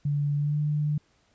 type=tone with pitch glide; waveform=sine; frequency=144.8 to 149.13 Hz; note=D3 to D3; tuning=-24 to +27 cents; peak=-23 dBFS; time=0.05-0.98 s; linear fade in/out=5 ms; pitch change=+51 cents; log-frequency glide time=0.36-0.58 s; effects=pink hiss -66 dBFS RMS until 1.34 s + resampled to 16000 Hz